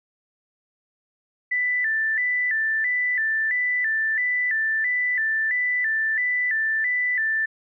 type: tone with vibrato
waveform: sine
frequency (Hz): 1875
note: A#6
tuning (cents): +10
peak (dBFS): -20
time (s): 1.51-7.46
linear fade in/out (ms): 10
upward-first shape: square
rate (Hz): 1.5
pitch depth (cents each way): 100
effects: none